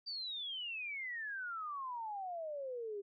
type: exponential sweep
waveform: sine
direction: down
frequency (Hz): 4699 to 392.7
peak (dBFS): -39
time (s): 0.06-3.02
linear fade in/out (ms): 20
effects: MP3 64 kbps